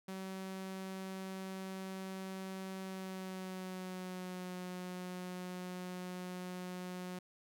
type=tone with pitch glide; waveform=sawtooth; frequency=190 to 181.52 Hz; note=F#3 to F#3; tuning=+46 to -33 cents; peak=-38 dBFS; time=0.08-7.19 s; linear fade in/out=5 ms; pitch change=-79 cents; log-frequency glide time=2.81-4.56 s; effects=none